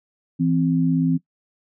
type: tone pair together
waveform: sine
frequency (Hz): 164.81 / 261.6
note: E3 / C4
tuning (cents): 0 / 0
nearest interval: minor sixth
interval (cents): 800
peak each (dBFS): -19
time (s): 0.39-1.18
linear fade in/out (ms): 20
effects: noise-tail reverb RT60 0.1 s tail -19 dB re dry